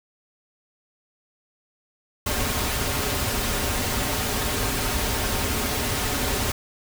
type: noise with comb filter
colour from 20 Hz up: pink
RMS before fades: -25 dBFS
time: 2.26-6.52 s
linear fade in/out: 5 ms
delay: 6 ms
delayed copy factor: -0.55
effects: none